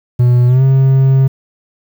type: tone with pitch glide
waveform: triangle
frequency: 122.8 to 133.91 Hz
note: B2 to C3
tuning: -9 to +41 cents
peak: -4 dBFS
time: 0.19-1.28 s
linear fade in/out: 10 ms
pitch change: +150 cents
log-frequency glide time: 0.47-0.63 s
effects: 7-bit